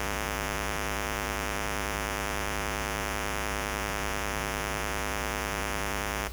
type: ring-modulated tone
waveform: 5% pulse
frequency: 207.7 Hz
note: G#3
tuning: in tune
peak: -16 dBFS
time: 0-6.28 s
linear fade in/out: 5 ms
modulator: 49.4 Hz
effects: added 60 Hz sine -37 dBFS peak until 6.32 s + pink hiss -44 dBFS RMS until 6.32 s